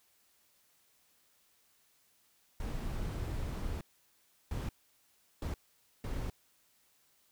brown noise bursts at uneven times, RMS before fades -37 dBFS, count 4, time 2.6-3.81 / 4.51-4.69 / 5.42-5.54 / 6.04-6.3 s, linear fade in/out 2 ms, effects white hiss -70 dBFS RMS until 7.31 s

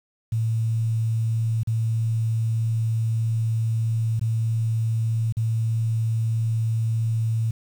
sine tone with dropouts, 112.7 Hz, A2, 42 cents sharp, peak -20 dBFS, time 0.32-7.51 s, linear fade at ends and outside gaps 5 ms, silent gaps 1.633-1.672 / 4.195-4.212 / 5.325-5.368 s, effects 8-bit

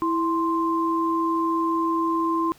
sine tone pair together, 329.6 / 1046.5 Hz, E4 / C6, 0 / 0 cents, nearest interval octave + minor sixth, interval 2000 cents, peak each -23 dBFS, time 0.02-2.52 s, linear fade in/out 0 ms, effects pink hiss -53 dBFS RMS until 2.58 s

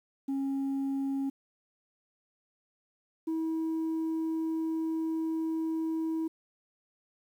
sine tone pair in turn, 273 / 322.3 Hz, C#4 / E4, -26 / -39 cents, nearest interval minor third, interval 287 cents, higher second, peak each -26 dBFS, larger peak neither, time 0.28-1.3 / 3.27-6.28 s, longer second, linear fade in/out 10 ms, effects tanh soft clip ceiling -28 dBFS + 10-bit

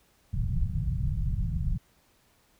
pink low-pass noise, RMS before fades -28 dBFS, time 0.33-1.78 s, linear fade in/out 10 ms, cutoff 170 Hz, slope 48 dB/octave, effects pink hiss -65 dBFS RMS until 2.59 s

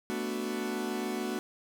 40% pulse chord, B minor seventh, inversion third, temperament equal, 220 / 246.9 / 293.7 / 370 Hz, A3 / B3 / D4 / F#4, 0 / 0 / 0 / 0 cents, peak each -36 / -37 / -39 / -35 dBFS, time 0.1-1.39 s, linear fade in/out 0 ms, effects none

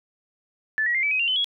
sine tone with pitch steps, 1746 / 1915.1 / 2100 / 2304 / 2527 / 2772 / 3040 / 3334 Hz, A6 / A#6 / C7 / D7 / D#7 / F7 / F#7 / G#7, -14 / +46 / +6 / -34 / +26 / -14 / +46 / +6 cents, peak -20 dBFS, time 0.78-1.444 s, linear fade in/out 0 ms, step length 83 ms, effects none

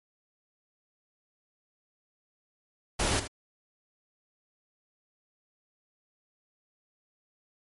pink noise with echo, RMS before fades -27 dBFS, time 2.99-3.2 s, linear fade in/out 10 ms, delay 77 ms, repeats 1, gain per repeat -11 dB, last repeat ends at 3.277 s, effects MP3 48 kbps

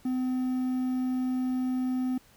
triangle tone with quantisation, 255.3 Hz, C4, 42 cents flat, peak -24 dBFS, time 0.05-2.18 s, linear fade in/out 5 ms, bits 9, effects pink hiss -59 dBFS RMS until 2.36 s

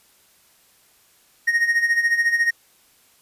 triangle tone with tremolo, 1864.7 Hz, A#6, in tune, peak -12 dBFS, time 1.47-2.51 s, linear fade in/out 10 ms, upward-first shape sine, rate 14 Hz, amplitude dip 70%, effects white hiss -57 dBFS RMS until 3.21 s + resampled to 32000 Hz

